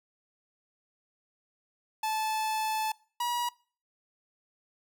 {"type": "tone pair in turn", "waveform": "45% pulse", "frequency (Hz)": [871, 963.6], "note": ["A5", "B5"], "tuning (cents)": [-18, -43], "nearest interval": "major second", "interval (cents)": 175, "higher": "second", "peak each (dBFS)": -28, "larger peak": "neither", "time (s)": [[2.03, 2.92], [3.2, 3.49]], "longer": "first", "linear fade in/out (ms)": 5, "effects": ["noise-tail reverb RT60 0.4 s tail -22 dB re dry"]}